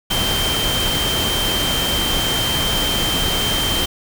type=tone in noise; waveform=sine; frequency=3136 Hz; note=G7; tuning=in tune; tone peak=-20 dBFS; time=0.1-3.86 s; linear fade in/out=10 ms; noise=pink; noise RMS=-21 dBFS; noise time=0.1-3.86 s; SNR=-2 dB; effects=none